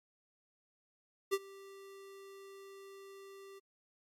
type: tone with ADSR envelope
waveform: square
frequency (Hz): 392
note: G4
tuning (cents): 0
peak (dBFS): -28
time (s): 1.31-3.6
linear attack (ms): 25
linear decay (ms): 46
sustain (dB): -23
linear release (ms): 21
effects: MP3 64 kbps